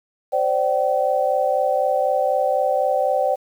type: chord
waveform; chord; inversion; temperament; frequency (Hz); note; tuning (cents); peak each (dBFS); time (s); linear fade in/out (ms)
sine; C suspended second; none; equal with one note detuned; 523.3 / 587.3 / 767.4; C5 / D5 / G5; 0 / 0 / -37; -21; 0.32-3.36; 20
effects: 8-bit